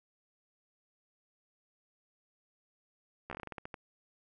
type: slowing click train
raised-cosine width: 0.5 ms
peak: -26 dBFS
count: 12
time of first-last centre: 3.3-3.742 s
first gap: 13 ms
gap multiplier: 1.21
effects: none